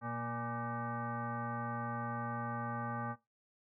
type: tone with frequency modulation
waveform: sine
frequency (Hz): 472.6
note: A#4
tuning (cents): +24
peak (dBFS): -36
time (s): 0.01-3.16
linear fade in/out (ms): 50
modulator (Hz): 353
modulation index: 2.7
effects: noise-tail reverb RT60 0.2 s tail -17 dB re dry